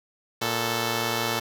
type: tone pair together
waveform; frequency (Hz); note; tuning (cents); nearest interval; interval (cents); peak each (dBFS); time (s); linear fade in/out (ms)
5% pulse; 116.6 / 440.2; A#2 / A4; +1 / +1; octave + major seventh; 2300; -16; 0.41-1.4; 10
effects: 7-bit